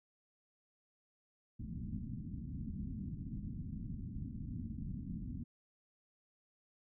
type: low-pass noise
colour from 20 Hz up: white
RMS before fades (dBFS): -43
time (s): 1.59-5.44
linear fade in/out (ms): 10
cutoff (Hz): 250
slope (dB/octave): 48
effects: none